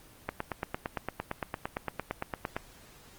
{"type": "click train", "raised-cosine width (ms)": 0.5, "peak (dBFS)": -16, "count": 21, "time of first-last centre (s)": [0.29, 2.565], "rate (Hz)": 8.79, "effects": ["pink hiss -55 dBFS RMS until 3.18 s", "Opus 24 kbps"]}